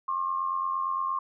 sine tone pair together, 1072.3 / 1161 Hz, C6 / D6, +42 / -20 cents, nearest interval minor second, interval 138 cents, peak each -27 / -34 dBFS, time 0.08-1.19 s, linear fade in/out 5 ms, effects none

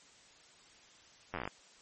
slowing click train, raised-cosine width 0.5 ms, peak -22 dBFS, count 10, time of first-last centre 1.34-1.476 s, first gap 10 ms, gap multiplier 1.1, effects white hiss -60 dBFS RMS until 1.81 s + MP3 32 kbps

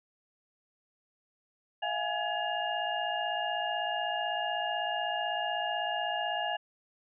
sine tone cluster, 656 / 712 / 830 / 1689 / 2828 Hz, E5 / F5 / G#5 / G#6 / F7, -9 / +33 / -1 / +29 / +21 cents, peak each -38 / -35 / -35 / -37 / -37 dBFS, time 1.82-6.57 s, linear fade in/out 10 ms, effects none

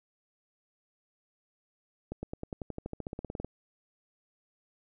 accelerating click train, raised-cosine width 2 ms, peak -23 dBFS, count 19, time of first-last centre 2.12-3.446 s, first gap 110 ms, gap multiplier 0.95, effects none

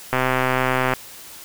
click train, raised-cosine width 0.5 ms, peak -4 dBFS, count 105, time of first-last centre 0.13-0.936 s, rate 129 Hz, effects white hiss -40 dBFS RMS until 1.44 s

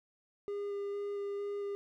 triangle tone with vibrato, 404.5 Hz, G#4, 46 cents flat, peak -33 dBFS, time 0.48-1.75 s, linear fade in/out 0 ms, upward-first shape square, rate 2.2 Hz, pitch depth 8 cents each way, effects none

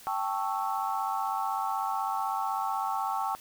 sine chord, A dominant seventh, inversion third, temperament equal, 784 / 880 / 1108.7 / 1318.5 Hz, G5 / A5 / C#6 / E6, 0 / 0 / 0 / 0 cents, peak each -32 / -33 / -34 / -36 dBFS, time 0.07-3.35 s, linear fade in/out 0 ms, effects white hiss -51 dBFS RMS until 3.4 s

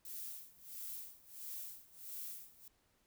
violet noise with tremolo, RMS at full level -45 dBFS, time 0.05-2.68 s, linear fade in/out 2 ms, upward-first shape sine, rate 1.5 Hz, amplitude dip 90%, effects pink hiss -75 dBFS RMS until 3.06 s

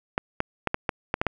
clicks, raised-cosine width 0.5 ms, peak -8 dBFS, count 8, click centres 0.179 / 0.404 / 0.673 / 0.744 / 0.892 / 1.141 / 1.215 / 1.267 s, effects none

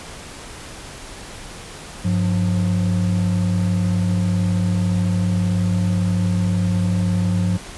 triangle tone pair together, 100 / 178.18 Hz, G2 / F3, +35 / +35 cents, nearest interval minor seventh, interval 1000 cents, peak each -17 dBFS, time 2.04-7.58 s, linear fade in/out 20 ms, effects pink hiss -36 dBFS RMS until 7.77 s + resampled to 24000 Hz

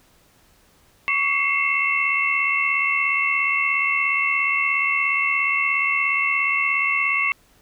sine tone cluster, 1128 / 2099 / 2176 / 2681 Hz, C#6 / C7 / C#7 / E7, +30 / +5 / -33 / +29 cents, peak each -26 / -25 / -22 / -23 dBFS, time 1.08-7.32 s, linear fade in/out 0 ms, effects pink hiss -57 dBFS RMS until 7.61 s

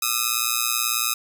5% pulse ring-modulated tone, 1270 Hz, D#6, 35 cents sharp, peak -6 dBFS, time 0.02-1.14 s, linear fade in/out 5 ms, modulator 59.2 Hz, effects none

